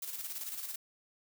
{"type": "noise with tremolo", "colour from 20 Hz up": "blue", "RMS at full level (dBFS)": -39, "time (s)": [0.02, 0.76], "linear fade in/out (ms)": 5, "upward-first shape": "square", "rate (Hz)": 18, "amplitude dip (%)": 50, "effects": []}